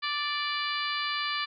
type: harmonic tone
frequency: 586 Hz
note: D5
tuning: 4 cents flat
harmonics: 2 / 3 / 4 / 5 / 6 / 7 / 8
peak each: -33 / -35 / -36 / -37 / -38 / -38 / -39 dBFS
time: 0.02-1.46 s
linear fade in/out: 20 ms
effects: none